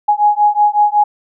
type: beating tone pair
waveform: sine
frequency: 830.6 / 836 Hz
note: G#5 / G#5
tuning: 0 / +11 cents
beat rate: 5.4 Hz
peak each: -12 dBFS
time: 0.08-1.04 s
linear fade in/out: 10 ms
effects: none